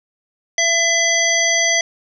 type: harmonic tone with a mistuned harmonic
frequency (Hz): 670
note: E5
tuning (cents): +28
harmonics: 1 / 3 / 5 / 7 / 9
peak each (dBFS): -22 / -17 / -23 / -26 / -18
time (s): 0.58-1.81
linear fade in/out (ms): 2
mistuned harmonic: 5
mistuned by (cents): -25
effects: none